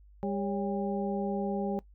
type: harmonic tone with a mistuned harmonic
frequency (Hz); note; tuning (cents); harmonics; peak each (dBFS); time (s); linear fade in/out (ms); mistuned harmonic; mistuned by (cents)
200.3; G3; +38; 1 / 2 / 3 / 4; -32 / -35 / -37 / -38; 0.23-1.79; 0; 3; -120
effects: noise-tail reverb RT60 0.1 s tail -20 dB re dry + added 50 Hz sine -53 dBFS peak until 1.94 s